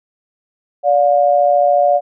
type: tone pair together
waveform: sine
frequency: 579 / 713 Hz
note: D5 / F5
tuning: -25 / +36 cents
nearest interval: major third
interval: 361 cents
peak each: -12 dBFS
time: 0.83-2.01 s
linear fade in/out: 50 ms
effects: none